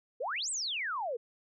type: exponential two-way sweep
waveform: sine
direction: up then down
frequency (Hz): 440 to 8640 to 440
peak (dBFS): -32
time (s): 0.2-1.17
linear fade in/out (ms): 10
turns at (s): 0.5
effects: none